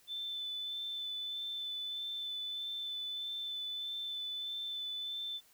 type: tone with vibrato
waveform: sine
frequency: 3520 Hz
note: A7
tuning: in tune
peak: -37 dBFS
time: 0.07-5.41 s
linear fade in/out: 50 ms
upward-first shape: sine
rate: 1.6 Hz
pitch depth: 13 cents each way
effects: white hiss -65 dBFS RMS until 5.53 s